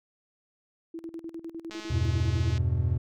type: tone with tremolo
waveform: sine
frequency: 330 Hz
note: E4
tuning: 2 cents sharp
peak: -34 dBFS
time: 0.94-2.56 s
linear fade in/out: 5 ms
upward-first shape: square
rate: 9.9 Hz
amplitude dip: 80%
type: click train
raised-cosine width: 0.2 ms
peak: -25 dBFS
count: 186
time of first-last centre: 1.71-2.579 s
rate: 213 Hz
type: chord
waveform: triangle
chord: E minor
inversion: none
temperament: equal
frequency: 82.41 / 98 / 123.47 Hz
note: E2 / G2 / B2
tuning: 0 / 0 / 0 cents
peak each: -25 / -27 / -26 dBFS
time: 1.9-2.98 s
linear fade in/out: 10 ms
effects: none